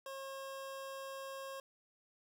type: tone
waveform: 25% pulse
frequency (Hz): 540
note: C#5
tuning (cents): -45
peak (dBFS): -40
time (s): 0.06-1.6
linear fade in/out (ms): 2
effects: none